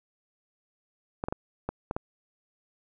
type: clicks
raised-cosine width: 1 ms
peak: -16 dBFS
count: 6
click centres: 1.239 / 1.285 / 1.325 / 1.69 / 1.911 / 1.965 s
effects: none